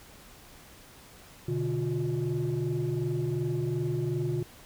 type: tone cluster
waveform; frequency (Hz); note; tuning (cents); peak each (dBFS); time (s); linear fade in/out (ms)
sine; 124.5 / 147.2 / 355.4; B2 / D3 / F4; +14 / +4 / +30; -30; 1.48-4.43; 5
effects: tanh soft clip ceiling -22 dBFS + pink hiss -52 dBFS RMS until 4.65 s